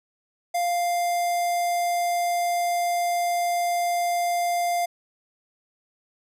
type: tone with notch filter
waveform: square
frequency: 698.5 Hz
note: F5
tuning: in tune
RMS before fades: -24 dBFS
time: 0.54-4.86 s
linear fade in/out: 10 ms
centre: 3000 Hz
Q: 1.3
effects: resampled to 32000 Hz